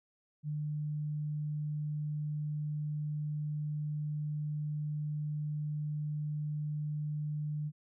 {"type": "tone", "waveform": "sine", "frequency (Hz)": 150, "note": "D3", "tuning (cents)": 37, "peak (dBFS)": -33, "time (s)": [0.43, 7.72], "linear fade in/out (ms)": 50, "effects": []}